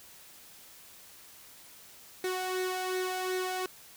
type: tone with flanger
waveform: sawtooth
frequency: 370 Hz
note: F#4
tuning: in tune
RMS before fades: -33 dBFS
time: 2.24-3.66 s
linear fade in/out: 2 ms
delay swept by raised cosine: 0.49 to 1.31 ms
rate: 2.7 Hz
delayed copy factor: +0.55
effects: white hiss -53 dBFS RMS until 3.96 s